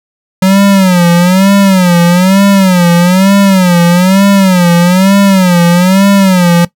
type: tone with vibrato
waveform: square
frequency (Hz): 185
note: F#3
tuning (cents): 0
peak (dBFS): -4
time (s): 0.42-6.65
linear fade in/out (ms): 5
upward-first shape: sine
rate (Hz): 1.1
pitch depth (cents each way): 130
effects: noise-tail reverb RT60 0.1 s tail -18 dB re dry